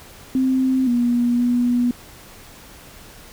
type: tone with pitch steps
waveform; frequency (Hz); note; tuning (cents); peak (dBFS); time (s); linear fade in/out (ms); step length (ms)
sine; 260.9 / 240.8 / 243.4; C4 / B3 / B3; -5 / -44 / -25; -15; 0.35-1.91; 2; 520
effects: pink hiss -43 dBFS RMS until 3.32 s